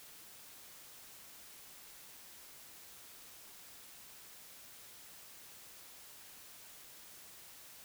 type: silence
effects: white hiss -55 dBFS RMS until 7.84 s